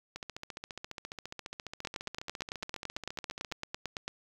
two click trains, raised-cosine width 0.2 ms, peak -18 / -23 dBFS, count 21 / 50, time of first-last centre 1.85-4.08 / 0.16-3.516 s, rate 8.97 / 14.6 Hz, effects 8-bit

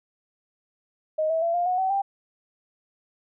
sine tone with pitch steps, 624 / 649 / 675 / 702 / 730.2 / 759.4 / 789.8 Hz, D#5 / E5 / E5 / F5 / F#5 / F#5 / G5, +5 / -27 / +41 / +9 / -23 / +45 / +13 cents, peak -21 dBFS, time 1.18-2.02 s, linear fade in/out 10 ms, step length 120 ms, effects none

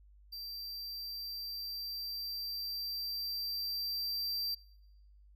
square tone with level ramp, 4699 Hz, D8, in tune, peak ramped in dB -42 to -34 dBFS, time 0.32-4.55 s, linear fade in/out 10 ms, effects noise-tail reverb RT60 0.9 s tail -23 dB re dry + added 50 Hz sine -57 dBFS peak until 5.35 s

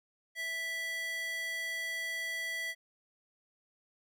square tone with high-pass filter, 658 Hz, E5, 3 cents flat, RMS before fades -37 dBFS, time 0.35-2.75 s, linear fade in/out 50 ms, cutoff 1900 Hz, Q 2.6, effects none

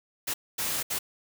white noise bursts at uneven times, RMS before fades -30 dBFS, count 3, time 0.27-0.34 / 0.58-0.83 / 0.9-0.99 s, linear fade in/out 10 ms, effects none

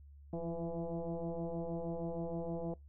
sine tone with frequency modulation, 164.81 Hz, E3, in tune, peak -36 dBFS, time 0.33-2.74 s, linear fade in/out 2 ms, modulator 168 Hz, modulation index 3.2, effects noise-tail reverb RT60 0.2 s tail -24 dB re dry + added 71 Hz sine -53 dBFS peak until 2.88 s

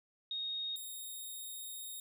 sine / 5% pulse tone pair in turn, 3729 / 3715 Hz, A#7 / A#7, 0 / -7 cents, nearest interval unison, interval 7 cents, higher first, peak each -36 / -35 dBFS, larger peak second, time 0.31-0.76 / 0.76-2 s, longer second, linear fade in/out 2 ms, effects none

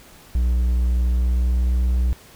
triangle tone with pitch glide, 60.9 to 61.79 Hz, B1 to B1, -24 to +2 cents, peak -14 dBFS, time 0.35-2.13 s, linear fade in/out 0 ms, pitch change +26 cents, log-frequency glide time 0.91-1.8 s, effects pink hiss -47 dBFS RMS until 2.35 s

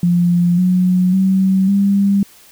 sine tone with pitch steps, 174.61 / 182.34 / 190.41 / 198.84 Hz, F3 / F#3 / F#3 / G3, 0 / -25 / +50 / +25 cents, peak -10 dBFS, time 0.03-2.23 s, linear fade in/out 2 ms, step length 550 ms, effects white hiss -45 dBFS RMS until 2.51 s

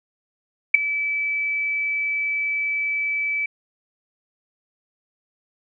sine tone with ADSR envelope, 2305 Hz, D7, 33 cents flat, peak -4 dBFS, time 0.74-3.46 s, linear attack 7 ms, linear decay 7 ms, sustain -17 dB, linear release 4 ms, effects none

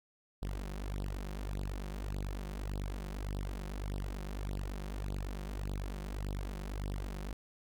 sawtooth tone with flanger, 49 Hz, G1, in tune, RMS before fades -39 dBFS, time 0.42-7.33 s, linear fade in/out 0 ms, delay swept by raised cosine 0.22 to 5.62 ms, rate 1.7 Hz, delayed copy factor +0.95, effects none

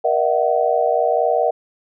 sine tone cluster, 473.5 / 605 / 666 / 750 Hz, A#4 / D#5 / E5 / F#5, +27 / -49 / +18 / +23 cents, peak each -20 dBFS, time 0.04-1.51 s, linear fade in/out 10 ms, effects none

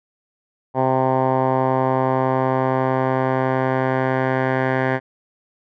10% pulse tone with low-pass filter sweep, 130.81 Hz, C3, in tune, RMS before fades -19 dBFS, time 0.74-5 s, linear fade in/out 50 ms, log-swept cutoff 910 to 1600 Hz, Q 3, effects none

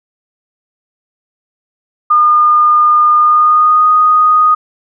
sine tone with pitch glide, 1215 to 1241.2 Hz, D#6 to D#6, -42 to -5 cents, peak -5 dBFS, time 2.1-4.55 s, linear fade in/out 10 ms, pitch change +37 cents, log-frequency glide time 3.17-3.87 s, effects none

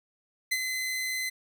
sawtooth tone with ADSR envelope, 2041 Hz, C7, 44 cents flat, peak -20 dBFS, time 0.51-1.3 s, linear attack 12 ms, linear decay 47 ms, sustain -6 dB, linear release 15 ms, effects none

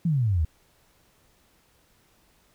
sine exponential sweep, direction down, 177.3 to 73.42 Hz, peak -20 dBFS, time 0.05-0.45 s, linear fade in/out 5 ms, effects pink hiss -63 dBFS RMS until 2.54 s

